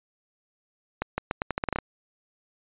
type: accelerating click train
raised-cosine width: 0.5 ms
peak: -11 dBFS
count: 11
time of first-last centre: 1.02-1.787 s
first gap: 160 ms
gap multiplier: 0.82
effects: resampled to 8000 Hz